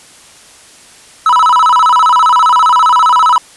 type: tone with vibrato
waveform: triangle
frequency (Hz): 1130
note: C#6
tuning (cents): +33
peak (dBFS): -3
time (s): 1.26-3.38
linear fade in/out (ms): 2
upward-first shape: square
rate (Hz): 15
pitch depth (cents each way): 240
effects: white hiss -39 dBFS RMS until 3.56 s + resampled to 24000 Hz